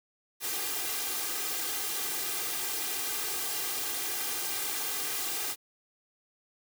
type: noise with comb filter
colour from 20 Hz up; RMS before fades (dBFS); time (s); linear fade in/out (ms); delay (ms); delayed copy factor
white; -33; 0.4-5.56; 50; 2.5; +0.85
effects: high-pass 150 Hz 12 dB/octave